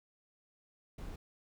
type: noise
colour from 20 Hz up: brown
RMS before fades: -44 dBFS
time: 0.98-1.16 s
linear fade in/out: 5 ms
effects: none